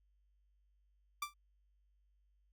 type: tone with exponential decay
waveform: sawtooth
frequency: 1174.7 Hz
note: D6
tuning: in tune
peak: -30 dBFS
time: 1.22-1.34 s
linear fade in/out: 5 ms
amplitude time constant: 26 ms
effects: added 50 Hz sine -70 dBFS peak until 2.52 s